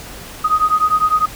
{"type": "beating tone pair", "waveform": "sine", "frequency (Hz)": [1244.5, 1254.4], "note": ["D#6", "D#6"], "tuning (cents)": [0, 14], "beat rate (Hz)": 9.9, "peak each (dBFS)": -15, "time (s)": [0.44, 1.26], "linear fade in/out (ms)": 10, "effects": ["added 50 Hz sine -44 dBFS peak until 1.35 s", "pink hiss -34 dBFS RMS until 1.35 s"]}